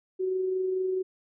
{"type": "tone with amplitude modulation", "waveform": "sine", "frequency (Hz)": 373.9, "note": "F#4", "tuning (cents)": 18, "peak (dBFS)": -24, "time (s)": [0.19, 1.03], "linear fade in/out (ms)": 20, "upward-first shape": "sine", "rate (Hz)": 24.5, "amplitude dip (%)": 30, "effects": []}